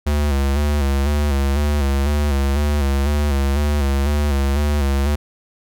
square tone with vibrato, 71.2 Hz, C#2, 47 cents sharp, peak -16 dBFS, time 0.06-5.16 s, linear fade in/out 10 ms, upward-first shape square, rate 2 Hz, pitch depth 54 cents each way, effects none

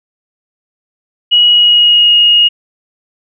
sine tone with pitch glide, 2909 to 2869 Hz, F#7 to F7, -30 to +46 cents, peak -4 dBFS, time 1.31-2.49 s, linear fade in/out 20 ms, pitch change -24 cents, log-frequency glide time 1.48-2.15 s, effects none

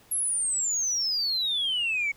sine exponential sweep, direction down, 11370 to 2217 Hz, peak -23 dBFS, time 0.11-2.12 s, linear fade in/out 10 ms, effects tanh soft clip ceiling -21 dBFS + pink hiss -57 dBFS RMS until 2.16 s

